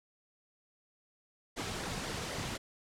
pink noise with flanger, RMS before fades -38 dBFS, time 1.56-2.58 s, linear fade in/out 20 ms, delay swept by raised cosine 0.73 to 3.53 ms, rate 3.9 Hz, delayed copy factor -0.55, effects low-pass 8000 Hz 12 dB/octave

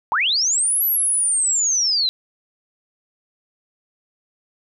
sine linear two-way sweep, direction up then down, 802 to 11980 to 3899 Hz, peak -16 dBFS, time 0.12-2.09 s, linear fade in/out 0 ms, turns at 0.85 s, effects none

